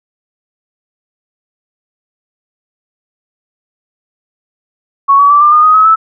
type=tone with pitch steps; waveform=sine; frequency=1110 / 1136.6 / 1163.8 / 1191.7 / 1220.3 / 1249.5 / 1279.5 / 1310.1 Hz; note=C#6 / C#6 / D6 / D6 / D#6 / D#6 / D#6 / E6; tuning=+2 / +43 / -16 / +25 / -34 / +7 / +48 / -11 cents; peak=-3 dBFS; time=5.08-5.96 s; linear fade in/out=20 ms; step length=110 ms; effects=none